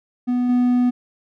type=tone with level steps; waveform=triangle; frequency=246.8 Hz; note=B3; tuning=1 cent flat; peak=-15 / -12 dBFS; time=0.27-0.91 s; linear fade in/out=20 ms; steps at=0.49 s; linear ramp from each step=5 ms; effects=none